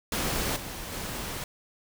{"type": "noise with level steps", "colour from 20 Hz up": "pink", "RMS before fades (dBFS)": [-29, -38, -35], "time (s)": [0.12, 1.44], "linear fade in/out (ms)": 2, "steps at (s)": [0.56, 0.92], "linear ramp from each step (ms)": 5, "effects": []}